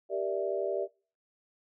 sine chord, E half-diminished seventh, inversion first, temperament equal with one note detuned, 392 / 471.3 / 587.3 / 659.3 Hz, G4 / Bb4 / D5 / E5, 0 / +19 / 0 / 0 cents, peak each -33 / -37 / -33 / -35 dBFS, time 0.09-0.88 s, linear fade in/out 50 ms, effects noise-tail reverb RT60 0.4 s tail -25 dB re dry

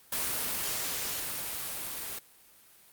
white noise with level ramp, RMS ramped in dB -31 to -38 dBFS, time 0.12-2.19 s, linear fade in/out 5 ms, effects white hiss -58 dBFS RMS until 2.92 s + Opus 32 kbps

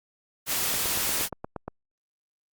white noise, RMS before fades -27 dBFS, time 0.46-1.29 s, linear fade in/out 50 ms
click train, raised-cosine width 1 ms, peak -19 dBFS, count 9, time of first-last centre 0.74-1.68 s, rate 8.51 Hz
effects Opus 48 kbps

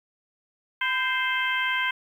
harmonic tone with a mistuned harmonic, 523.3 Hz, C5, in tune, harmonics 2 / 3 / 4 / 5 / 6, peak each -30 / -27 / -28 / -33 / -32 dBFS, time 0.81-1.91 s, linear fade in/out 5 ms, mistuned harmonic 2, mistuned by -57 cents, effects 9-bit

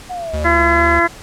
sine exponential sweep, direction down, 740 to 589 Hz, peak -22 dBFS, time 0.09-0.46 s, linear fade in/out 20 ms
square tone with vibrato, 73.8 Hz, D2, 9 cents sharp, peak -20 dBFS, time 0.33-1 s, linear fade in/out 10 ms, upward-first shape sine, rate 2.3 Hz, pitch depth 61 cents each way
harmonic tone, 339.5 Hz, F4, 49 cents flat, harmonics 1 / 2 / 3 / 4 / 5 / 6, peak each -18 / -18 / -18 / -18 / -18 / -18 dBFS, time 0.44-1.08 s, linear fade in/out 20 ms
effects pink hiss -37 dBFS RMS until 1.22 s + low-pass 10000 Hz 12 dB/octave

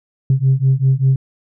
sine beating tone pair, 130.81 / 135.91 Hz, C3 / C#3, 0 / -34 cents, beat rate 5.1 Hz, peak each -13 dBFS, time 0.3-1.16 s, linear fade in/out 2 ms, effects tanh soft clip ceiling -6 dBFS

